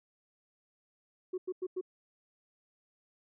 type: tone bursts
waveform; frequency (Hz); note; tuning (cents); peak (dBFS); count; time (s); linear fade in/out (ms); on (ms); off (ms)
sine; 368.6; F#4; -7; -31; 4; 1.33-1.812; 10; 50; 94
effects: tanh soft clip ceiling -29 dBFS